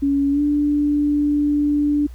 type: tone with pitch glide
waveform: sine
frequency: 280.1 to 292.5 Hz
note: C#4 to D4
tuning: +18 to -7 cents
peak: -15 dBFS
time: 0.02-2.07 s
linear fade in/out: 10 ms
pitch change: +75 cents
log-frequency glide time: 0.31-0.41 s
effects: added 60 Hz sine -33 dBFS peak until 2.14 s + pink hiss -54 dBFS RMS until 2.14 s